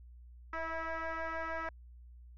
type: tone with frequency modulation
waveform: sine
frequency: 328.2 Hz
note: E4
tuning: 8 cents flat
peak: -34 dBFS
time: 0.53-1.69 s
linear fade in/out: 2 ms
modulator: 325 Hz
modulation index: 5
effects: tanh soft clip ceiling -32 dBFS + added 60 Hz sine -51 dBFS peak until 2.37 s